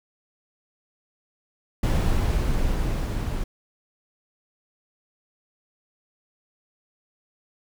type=noise with level ramp; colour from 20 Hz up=brown; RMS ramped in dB=-20 to -27 dBFS; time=1.83-3.44 s; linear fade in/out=5 ms; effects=none

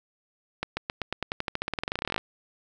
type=accelerating click train; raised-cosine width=0.3 ms; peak=-12 dBFS; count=27; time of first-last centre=0.63-2.18 s; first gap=140 ms; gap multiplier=0.92; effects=none

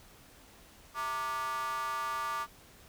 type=tone with high-pass filter; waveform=square; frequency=130.81 Hz; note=C3; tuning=in tune; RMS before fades=-35 dBFS; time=0.94-2.47 s; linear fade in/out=50 ms; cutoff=1100 Hz; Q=9.7; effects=pink hiss -57 dBFS RMS until 2.88 s

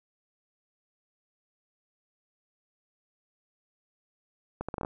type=accelerating click train; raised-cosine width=1 ms; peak=-19 dBFS; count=7; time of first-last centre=4.61-4.849 s; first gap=76 ms; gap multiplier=0.73; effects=none

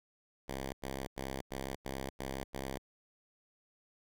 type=tone bursts; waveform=5% pulse; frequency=66.9 Hz; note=C2; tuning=39 cents sharp; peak=-27 dBFS; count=7; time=0.48-2.782 s; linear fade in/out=10 ms; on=250 ms; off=92 ms; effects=none

